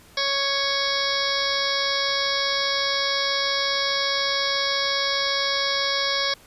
harmonic tone, 554.4 Hz, C#5, in tune, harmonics 1 / 2 / 3 / 4 / 6 / 7 / 8 / 9 / 10, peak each -30 / -30 / -30 / -30 / -30 / -30 / -30 / -30 / -30 dBFS, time 0.17-6.34 s, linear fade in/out 5 ms, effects pink hiss -51 dBFS RMS until 6.46 s + resampled to 32000 Hz

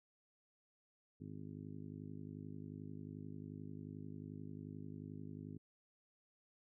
harmonic tone, 51.3 Hz, G#1, 21 cents flat, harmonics 2 / 3 / 4 / 5 / 6 / 7 / 8, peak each -53 / -51 / -56 / -52 / -57 / -63 / -62 dBFS, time 1.2-5.58 s, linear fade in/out 10 ms, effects none

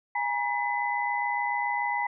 sine tone cluster, 824 / 951 / 2009 Hz, G#5 / A#5 / B6, -14 / +34 / +29 cents, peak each -30 dBFS, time 0.15-2.07 s, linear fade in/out 5 ms, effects none

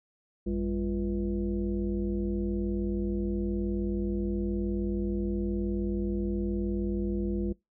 sine tone with frequency modulation, 199.5 Hz, G3, 31 cents sharp, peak -27 dBFS, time 0.46-7.53 s, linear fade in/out 10 ms, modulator 146 Hz, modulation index 1.3, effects noise-tail reverb RT60 0.2 s tail -24 dB re dry

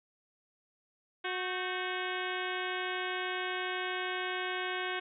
harmonic tone with a mistuned harmonic, 366.5 Hz, F#4, 16 cents flat, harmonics 1 / 2 / 3 / 4 / 5 / 6 / 7 / 8 / 9 / 10, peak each -39 / -41 / -42 / -39 / -43 / -42 / -45 / -45 / -45 / -49 dBFS, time 1.24-5 s, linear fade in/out 10 ms, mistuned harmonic 4, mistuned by +86 cents, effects none

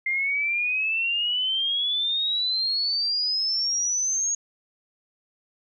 sine exponential sweep, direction up, 2093 to 6645 Hz, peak -22 dBFS, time 0.06-4.35 s, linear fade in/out 5 ms, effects none

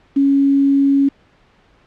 sine tone with quantisation, 277.2 Hz, C#4, in tune, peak -10 dBFS, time 0.16-1.09 s, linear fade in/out 10 ms, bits 6, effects pink hiss -53 dBFS RMS until 1.86 s + low-pass 3000 Hz 12 dB/octave

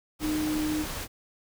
sine tone in noise, 306.5 Hz, D#4, 26 cents flat, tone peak -26 dBFS, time 0.2-0.86 s, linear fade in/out 50 ms, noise pink, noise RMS -35 dBFS, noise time 0.19-1.08 s, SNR +6 dB, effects none

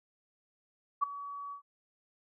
sine tone with ADSR envelope, 1135 Hz, C#6, 41 cents sharp, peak -22 dBFS, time 1.01-1.62 s, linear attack 23 ms, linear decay 8 ms, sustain -17 dB, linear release 100 ms, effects none

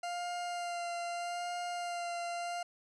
40% pulse tone with vibrato, 698.5 Hz, F5, in tune, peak -35 dBFS, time 0.03-2.63 s, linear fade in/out 5 ms, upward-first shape sine, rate 0.8 Hz, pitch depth 18 cents each way, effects resampled to 22050 Hz

